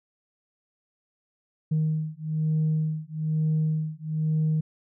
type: beating tone pair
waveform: sine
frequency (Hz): 155.56 / 156.66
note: D#3 / D#3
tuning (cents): 0 / +12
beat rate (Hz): 1.1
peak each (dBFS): -25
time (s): 1.71-4.61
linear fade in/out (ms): 10
effects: tanh soft clip ceiling -18 dBFS